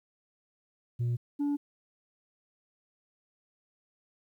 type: tone pair in turn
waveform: sine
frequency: 120 / 288.1 Hz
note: B2 / D4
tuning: -49 / -33 cents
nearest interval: octave + minor third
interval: 1516 cents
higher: second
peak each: -24 dBFS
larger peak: neither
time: 0.99-1.17 / 1.39-1.57 s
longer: neither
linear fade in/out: 20 ms
effects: tanh soft clip ceiling -26 dBFS + 11-bit

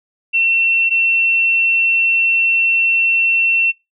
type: tone pair in turn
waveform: sine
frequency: 2705 / 2705 Hz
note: E7 / E7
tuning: +44 / +44 cents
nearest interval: unison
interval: 0 cents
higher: neither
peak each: -12 dBFS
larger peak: neither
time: 0.33-0.9 / 0.9-3.72 s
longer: second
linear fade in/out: 20 ms
effects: noise-tail reverb RT60 0.2 s tail -20 dB re dry

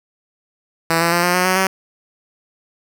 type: tone with pitch steps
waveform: 5% pulse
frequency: 165.1 / 169.06 / 173.11 / 177.26 / 181.5 / 185.85 / 190.31 Hz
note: E3 / E3 / F3 / F3 / F#3 / F#3 / F#3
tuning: +3 / +44 / -15 / +26 / -33 / +8 / +49 cents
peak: -3 dBFS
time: 0.9-1.67 s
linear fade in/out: 2 ms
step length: 110 ms
effects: none

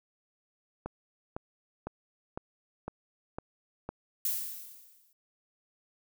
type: click train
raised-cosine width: 1 ms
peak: -22 dBFS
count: 7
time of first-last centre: 0.86-3.89 s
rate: 1.98 Hz
type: noise with exponential decay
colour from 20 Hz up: violet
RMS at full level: -29 dBFS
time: 4.25-5.13 s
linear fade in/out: 2 ms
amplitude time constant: 190 ms
effects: none

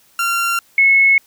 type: tone pair in turn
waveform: 30% pulse / sine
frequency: 1379 / 2189 Hz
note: F6 / C#7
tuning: -22 / -22 cents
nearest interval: minor sixth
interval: 800 cents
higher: second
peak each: -13 / -8 dBFS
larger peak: second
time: 0.19-0.59 / 0.78-1.18 s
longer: neither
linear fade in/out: 2 ms
effects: white hiss -53 dBFS RMS until 1.26 s

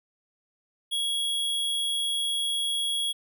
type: tone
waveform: square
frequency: 3324 Hz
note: G#7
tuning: 1 cent sharp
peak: -26 dBFS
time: 0.91-3.13 s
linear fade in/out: 20 ms
effects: none

